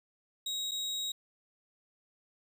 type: tone with dropouts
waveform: 35% pulse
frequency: 3800 Hz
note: A#7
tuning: 33 cents sharp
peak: -31 dBFS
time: 0.46-1.12 s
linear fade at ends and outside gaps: 5 ms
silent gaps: 0.712-0.716 s
effects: none